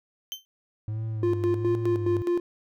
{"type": "tone with exponential decay", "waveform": "35% pulse", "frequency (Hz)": 3101, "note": "G7", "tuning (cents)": -19, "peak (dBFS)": -26, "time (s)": [0.32, 0.45], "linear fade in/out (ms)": 0, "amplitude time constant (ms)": 27}
{"type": "tone with vibrato", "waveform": "triangle", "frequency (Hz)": 106.1, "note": "G#2", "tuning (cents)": 38, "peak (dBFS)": -26, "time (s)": [0.88, 2.22], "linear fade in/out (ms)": 0, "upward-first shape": "sine", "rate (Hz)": 1.4, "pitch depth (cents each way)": 84}
{"type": "tone with tremolo", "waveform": "triangle", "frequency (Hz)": 349.2, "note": "F4", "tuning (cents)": 0, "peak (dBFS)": -19, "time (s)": [1.23, 2.4], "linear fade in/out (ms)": 2, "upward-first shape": "square", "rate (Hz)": 4.8, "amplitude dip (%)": 65}
{"effects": []}